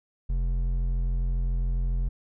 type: tone with hard clipping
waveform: sine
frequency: 43.65 Hz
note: F1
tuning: in tune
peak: -25 dBFS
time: 0.29-2.09 s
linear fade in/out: 10 ms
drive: 7 dB
effects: none